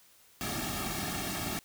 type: noise with comb filter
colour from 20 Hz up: pink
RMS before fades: -35 dBFS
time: 0.41-1.59 s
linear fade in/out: 0 ms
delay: 2 ms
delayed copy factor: -0.95
effects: white hiss -61 dBFS RMS until 1.64 s